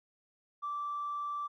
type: tone with tanh clipping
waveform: triangle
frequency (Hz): 1167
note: D6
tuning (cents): -11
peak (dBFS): -34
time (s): 0.62-1.48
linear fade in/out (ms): 20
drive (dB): 4
effects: none